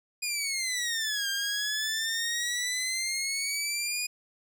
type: exponential two-way sweep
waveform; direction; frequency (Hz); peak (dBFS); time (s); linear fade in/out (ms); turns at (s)
15% pulse; down then up; 2467 to 1592 to 2467; -22; 0.22-4.07; 10; 1.29
effects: none